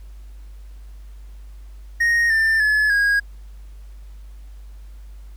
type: tone with pitch steps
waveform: triangle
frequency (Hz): 1865 / 1787 / 1712.2 / 1640.5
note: A#6 / A6 / A6 / G#6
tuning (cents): 0 / +26 / -48 / -22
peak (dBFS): -13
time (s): 2-3.2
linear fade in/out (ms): 10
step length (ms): 300
effects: added 50 Hz sine -36 dBFS peak until 5.36 s + pink hiss -58 dBFS RMS until 5.36 s